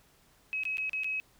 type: tone with dropouts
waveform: sine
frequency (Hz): 2555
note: D#7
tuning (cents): +45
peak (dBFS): -30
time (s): 0.53-1.2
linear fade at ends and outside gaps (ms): 0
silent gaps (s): 0.635-0.653 / 0.771-0.782 / 0.895-0.932 / 1.035-1.044
effects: pink hiss -64 dBFS RMS until 1.39 s